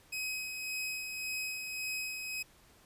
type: tone with tremolo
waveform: sawtooth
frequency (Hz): 2534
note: D#7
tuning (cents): +31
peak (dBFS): -31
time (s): 0.12-2.43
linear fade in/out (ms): 10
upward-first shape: sine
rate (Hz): 1.8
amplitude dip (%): 40
effects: pink hiss -62 dBFS RMS until 2.85 s + resampled to 32000 Hz